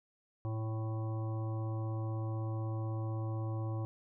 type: harmonic tone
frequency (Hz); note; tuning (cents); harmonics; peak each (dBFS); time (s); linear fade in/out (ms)
110.5; A2; +8; 1 / 3 / 5 / 7 / 9 / 10; -34 / -44 / -48 / -51 / -53 / -54; 0.45-3.85; 0
effects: none